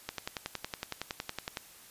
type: click train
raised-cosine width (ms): 0.2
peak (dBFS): -17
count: 17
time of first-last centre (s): 0.09-1.571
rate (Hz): 10.8
effects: white hiss -54 dBFS RMS until 1.9 s + resampled to 32000 Hz

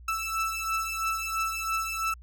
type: beating tone pair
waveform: 30% pulse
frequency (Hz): 1318.5 / 1321.5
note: E6 / E6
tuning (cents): 0 / +4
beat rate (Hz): 3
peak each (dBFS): -29 / -28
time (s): 0.08-2.14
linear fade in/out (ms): 5
effects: added 60 Hz sine -45 dBFS peak until 2.22 s

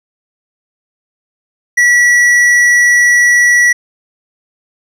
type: tone with tanh clipping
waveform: sine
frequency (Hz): 1941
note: B6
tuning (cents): -31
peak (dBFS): -7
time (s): 1.77-3.73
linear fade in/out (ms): 10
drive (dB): 10
effects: none

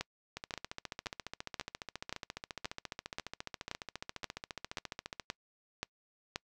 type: two click trains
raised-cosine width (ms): 0.2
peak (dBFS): -18 / -22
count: 13 / 71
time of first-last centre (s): 0.01-6.359 / 0.37-5.198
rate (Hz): 1.89 / 14.5
effects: noise-tail reverb RT60 0.1 s tail -26 dB re dry

